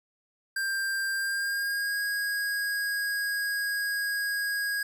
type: tone with pitch glide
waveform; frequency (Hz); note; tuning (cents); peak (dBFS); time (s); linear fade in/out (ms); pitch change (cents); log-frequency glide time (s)
square; 1586 to 1643.8; G6 to G#6; +20 to -18; -28; 0.56-4.83; 5; +62; 1.14-2.02
effects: none